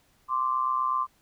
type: tone pair together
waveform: sine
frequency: 1044.1 / 1172 Hz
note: C6 / D6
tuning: -4 / -4 cents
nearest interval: major second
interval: 200 cents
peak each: -26 / -27 dBFS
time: 0.28-1.07 s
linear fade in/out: 50 ms
effects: pink hiss -65 dBFS RMS until 1.21 s